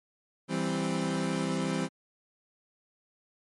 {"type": "chord", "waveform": "30% pulse", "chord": "C major", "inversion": "first", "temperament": "equal", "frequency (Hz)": [164.81, 196, 261.6], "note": ["E3", "G3", "C4"], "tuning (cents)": [0, 0, 0], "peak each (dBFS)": -30, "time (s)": [0.48, 1.89], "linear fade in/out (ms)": 50, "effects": ["MP3 48 kbps"]}